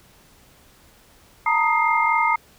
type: tone cluster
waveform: sine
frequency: 901 / 945 / 1247 / 2114 Hz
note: A5 / A#5 / D#6 / C7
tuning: +41 / +23 / +3 / +17 cents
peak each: -22 dBFS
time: 1.46-2.36 s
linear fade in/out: 5 ms
effects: pink hiss -53 dBFS RMS until 2.58 s